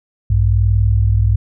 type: tone pair together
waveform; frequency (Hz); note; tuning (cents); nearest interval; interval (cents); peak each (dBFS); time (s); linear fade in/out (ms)
sine; 60.1 / 101.08; B1 / G#2; -46 / -46; major sixth; 900; -14 / -12; 0.3-1.36; 5
effects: none